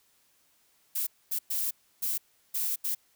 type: noise bursts at uneven times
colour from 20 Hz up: violet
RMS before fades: -30 dBFS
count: 6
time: 0.95-1.07 / 1.31-1.39 / 1.5-1.71 / 2.02-2.18 / 2.54-2.76 / 2.84-2.95 s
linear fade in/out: 10 ms
effects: white hiss -67 dBFS RMS until 3.15 s